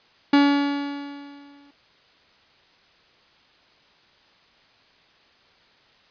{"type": "tone with exponential decay", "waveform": "45% pulse", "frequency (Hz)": 284.3, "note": "C#4", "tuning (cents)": 44, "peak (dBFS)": -12, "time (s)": [0.33, 1.71], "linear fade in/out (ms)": 5, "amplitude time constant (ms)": 300, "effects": ["white hiss -57 dBFS RMS until 6.1 s", "resampled to 11025 Hz"]}